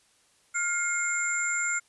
sine tone cluster, 1406 / 2137 / 7280 Hz, F6 / C7 / A#8, +11 / +36 / -42 cents, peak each -29 / -31 / -30 dBFS, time 0.54-1.8 s, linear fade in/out 20 ms, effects white hiss -64 dBFS RMS until 1.88 s + resampled to 24000 Hz

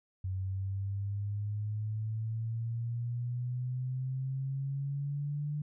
sine exponential sweep, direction up, 93.3 to 149 Hz, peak -32 dBFS, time 0.24-5.62 s, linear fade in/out 5 ms, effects none

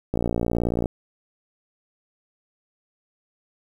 click train, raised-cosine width 2 ms, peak -10 dBFS, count 43, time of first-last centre 0.14-0.858 s, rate 58.5 Hz, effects 8-bit

